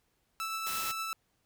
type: tone with tremolo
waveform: sawtooth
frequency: 1318.5 Hz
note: E6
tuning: in tune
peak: -29 dBFS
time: 0.4-1.13 s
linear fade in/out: 0 ms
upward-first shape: triangle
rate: 8.6 Hz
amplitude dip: 30%
type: noise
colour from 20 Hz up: white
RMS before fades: -38 dBFS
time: 0.66-0.92 s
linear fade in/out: 10 ms
effects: pink hiss -75 dBFS RMS until 1.45 s